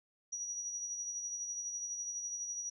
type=tone with tremolo; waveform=sine; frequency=5800 Hz; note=F#8; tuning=35 cents flat; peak=-36 dBFS; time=0.32-2.7 s; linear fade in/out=10 ms; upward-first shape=sine; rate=12 Hz; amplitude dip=40%; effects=none